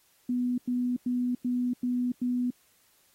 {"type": "tone bursts", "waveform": "sine", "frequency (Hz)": 246.9, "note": "B3", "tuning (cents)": 0, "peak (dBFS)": -25, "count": 6, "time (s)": [0.29, 2.505], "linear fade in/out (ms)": 5, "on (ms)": 290, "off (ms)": 95, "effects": ["white hiss -65 dBFS RMS until 3.14 s", "AAC 48 kbps"]}